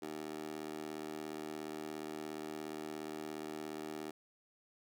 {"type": "tone with high-pass filter", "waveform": "15% pulse", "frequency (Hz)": 77.1, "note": "D#2", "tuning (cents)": -15, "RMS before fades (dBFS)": -44, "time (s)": [0.02, 4.11], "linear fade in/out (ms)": 5, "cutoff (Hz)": 370, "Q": 2.5, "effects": []}